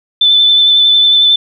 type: tone with vibrato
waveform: sine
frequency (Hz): 3520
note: A7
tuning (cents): 0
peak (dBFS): -5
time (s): 0.21-1.36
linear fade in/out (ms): 5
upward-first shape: sine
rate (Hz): 11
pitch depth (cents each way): 18
effects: none